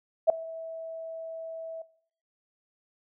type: tone with ADSR envelope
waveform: sine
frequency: 652 Hz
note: E5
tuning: 19 cents flat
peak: -12 dBFS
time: 0.27-1.82 s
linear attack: 28 ms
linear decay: 3 ms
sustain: -24 dB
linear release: 4 ms
effects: noise-tail reverb RT60 0.6 s tail -19 dB re dry